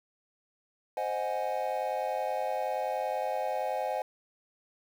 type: chord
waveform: triangle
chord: Ab dominant seventh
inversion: first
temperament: equal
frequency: 523.3 / 622.3 / 740 / 830.6 Hz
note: C5 / Eb5 / Gb5 / Ab5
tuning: 0 / 0 / 0 / 0 cents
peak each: -33 dBFS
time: 0.97-4.02 s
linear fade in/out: 2 ms
effects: 9-bit